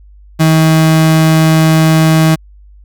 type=tone; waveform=35% pulse; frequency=159.3 Hz; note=D#3; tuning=41 cents sharp; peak=-4 dBFS; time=0.39-2.36 s; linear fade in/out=20 ms; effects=added 50 Hz sine -36 dBFS peak until 2.84 s